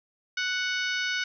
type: harmonic tone with a mistuned harmonic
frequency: 740 Hz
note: F#5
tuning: in tune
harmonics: 2 / 3 / 4 / 5 / 6 / 7 / 8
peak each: -29 / -33 / -35 / -37 / -39 / -40 / -41 dBFS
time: 0.37-1.24 s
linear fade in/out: 5 ms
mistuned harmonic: 8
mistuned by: +26 cents
effects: none